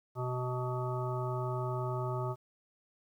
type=harmonic tone; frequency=125.8 Hz; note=B2; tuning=32 cents sharp; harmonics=1 / 3 / 5 / 7 / 9 / 10; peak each=-34 / -39 / -41 / -42 / -44 / -44 dBFS; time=0.15-2.36 s; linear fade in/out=50 ms; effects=11-bit